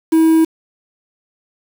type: tone with quantisation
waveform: triangle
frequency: 322.4 Hz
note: E4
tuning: 38 cents flat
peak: -6 dBFS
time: 0.12-0.45 s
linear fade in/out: 10 ms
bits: 5
effects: none